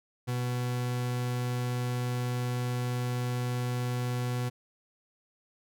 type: tone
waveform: 40% pulse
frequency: 123.47 Hz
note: B2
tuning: in tune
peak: -28 dBFS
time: 0.27-4.5 s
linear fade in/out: 20 ms
effects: none